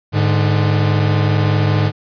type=tone pair together; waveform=45% pulse; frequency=103.83 / 148.84 Hz; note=G#2 / D3; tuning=0 / +24 cents; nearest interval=tritone; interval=624 cents; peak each=-14 / -17 dBFS; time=0.12-1.92 s; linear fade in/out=50 ms; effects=resampled to 11025 Hz